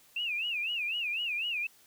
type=tone with vibrato; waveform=sine; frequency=2637 Hz; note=E7; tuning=in tune; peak=-30 dBFS; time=0.16-1.67 s; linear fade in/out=5 ms; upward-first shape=sine; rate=4 Hz; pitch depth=180 cents each way; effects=white hiss -61 dBFS RMS until 1.86 s